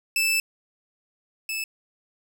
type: tone pair in turn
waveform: sawtooth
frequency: 2637 / 2620 Hz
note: E7 / E7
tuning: 0 / -11 cents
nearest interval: unison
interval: 11 cents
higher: first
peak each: -17 / -24 dBFS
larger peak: first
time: 0.16-0.4 / 1.49-1.64 s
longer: first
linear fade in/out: 2 ms
effects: none